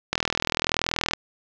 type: click train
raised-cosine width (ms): 0.2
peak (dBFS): -4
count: 42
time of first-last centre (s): 0.13-1.135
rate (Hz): 40.8
effects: low-pass 6000 Hz 12 dB/octave + 7-bit